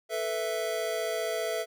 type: chord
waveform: square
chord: A suspended second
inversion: none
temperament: just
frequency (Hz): 440 / 495 / 660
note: A4 / B4 / E5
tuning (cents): 0 / +4 / +2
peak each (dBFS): -35 / -37 / -32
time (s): 0.09-1.66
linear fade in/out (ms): 50
effects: none